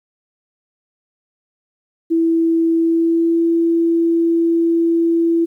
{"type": "tone with pitch glide", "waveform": "sine", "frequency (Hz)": [329.6, 334], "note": ["E4", "E4"], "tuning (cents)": [0, 23], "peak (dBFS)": -12, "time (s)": [2.1, 5.46], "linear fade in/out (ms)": 20, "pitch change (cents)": 23, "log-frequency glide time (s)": [2.76, 3.39], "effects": ["9-bit"]}